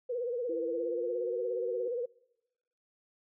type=tone with vibrato; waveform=sine; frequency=484.6 Hz; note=B4; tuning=33 cents flat; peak=-31 dBFS; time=0.09-2.06 s; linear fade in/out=10 ms; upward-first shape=sine; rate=17 Hz; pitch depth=87 cents each way
type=tone with pitch glide; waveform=sine; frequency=334.6 to 373.4 Hz; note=E4 to F#4; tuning=+26 to +16 cents; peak=-37 dBFS; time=0.49-1.88 s; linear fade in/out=5 ms; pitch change=+190 cents; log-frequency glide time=0.67-1.42 s
effects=noise-tail reverb RT60 1.0 s tail -26 dB re dry